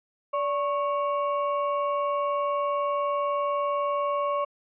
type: ring-modulated tone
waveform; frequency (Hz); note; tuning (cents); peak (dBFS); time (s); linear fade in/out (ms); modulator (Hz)
triangle; 839; G#5; +17; -19; 0.33-4.45; 10; 261
effects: resampled to 8000 Hz